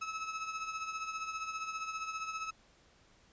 30% pulse tone with tremolo, 1296 Hz, E6, 30 cents flat, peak -32 dBFS, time 0.01-2.51 s, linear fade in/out 10 ms, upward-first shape triangle, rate 15 Hz, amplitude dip 65%, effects pink hiss -65 dBFS RMS until 3.32 s + resampled to 16000 Hz

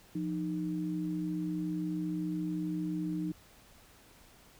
sine tone pair together, 174.2 / 308.7 Hz, F3 / D#4, -4 / -14 cents, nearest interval minor seventh, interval 990 cents, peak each -35 / -34 dBFS, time 0.15-3.32 s, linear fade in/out 5 ms, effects pink hiss -59 dBFS RMS until 4.59 s

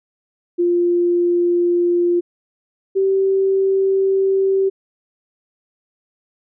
sine tone pair in turn, 349.2 / 386.5 Hz, F4 / G4, 0 / -24 cents, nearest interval major second, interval 176 cents, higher second, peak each -13 dBFS, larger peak neither, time 0.58-2.21 / 2.95-4.7 s, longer second, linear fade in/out 20 ms, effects none

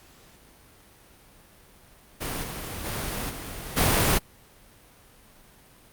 pink noise with level steps, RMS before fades -31 / -35 / -31 / -37 / -21 dBFS, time 2.2-4.19 s, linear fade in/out 20 ms, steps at 2.42 / 2.84 / 3.29 / 3.76 s, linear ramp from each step 20 ms, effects pink hiss -54 dBFS RMS until 5.92 s + Opus 48 kbps

